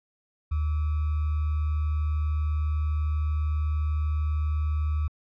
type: tone with sample-and-hold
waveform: sine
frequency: 76.1 Hz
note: D#2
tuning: 38 cents flat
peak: -23 dBFS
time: 0.51-5.08 s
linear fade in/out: 10 ms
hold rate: 1225 Hz
effects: low-pass 2000 Hz 12 dB/octave